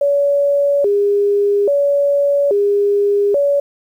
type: tone with vibrato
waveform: sine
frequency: 480 Hz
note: B4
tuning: 49 cents flat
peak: -11 dBFS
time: 0.01-3.6 s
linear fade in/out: 5 ms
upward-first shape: square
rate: 0.6 Hz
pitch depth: 290 cents each way
effects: 8-bit